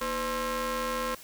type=ring-modulated tone; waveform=sawtooth; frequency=275 Hz; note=C#4; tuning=14 cents flat; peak=-22 dBFS; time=0.01-1.15 s; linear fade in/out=5 ms; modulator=785 Hz; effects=white hiss -49 dBFS RMS until 1.23 s